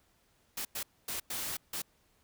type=noise bursts at uneven times; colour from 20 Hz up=white; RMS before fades=-37 dBFS; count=5; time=0.57-0.65 / 0.75-0.83 / 1.08-1.2 / 1.3-1.57 / 1.73-1.82 s; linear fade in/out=5 ms; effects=pink hiss -70 dBFS RMS until 2.23 s